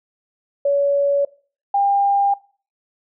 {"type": "tone pair in turn", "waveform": "sine", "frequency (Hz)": [565, 800.2], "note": ["C#5", "G5"], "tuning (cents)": [33, 35], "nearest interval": "tritone", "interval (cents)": 602, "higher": "second", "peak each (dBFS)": -14, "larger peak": "neither", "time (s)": [[0.65, 1.25], [1.74, 2.34]], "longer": "neither", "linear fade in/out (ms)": 5, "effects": ["noise-tail reverb RT60 0.4 s tail -21 dB re dry"]}